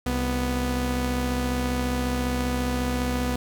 sawtooth tone pair together, 65.4 / 246.9 Hz, C2 / B3, 0 / 0 cents, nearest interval octave + major seventh, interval 2300 cents, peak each -23 / -22 dBFS, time 0.06-3.36 s, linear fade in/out 5 ms, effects none

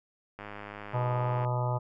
click train, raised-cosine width 0.5 ms, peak -26 dBFS, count 110, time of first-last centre 0.39-1.448 s, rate 103 Hz
harmonic tone, 123.47 Hz, B2, in tune, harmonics 1 / 3 / 4 / 5 / 6 / 7 / 8 / 9 / 10, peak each -28 / -43 / -41 / -36 / -46 / -36 / -39 / -49 / -41 dBFS, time 0.93-1.79 s, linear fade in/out 20 ms
effects none

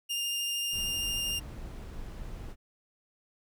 sawtooth tone with vibrato, 2809 Hz, F7, 9 cents sharp, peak -27 dBFS, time 0.09-1.4 s, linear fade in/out 20 ms, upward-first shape sine, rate 13 Hz, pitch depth 8 cents each way
brown noise, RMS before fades -41 dBFS, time 0.71-2.56 s, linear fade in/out 50 ms
effects none

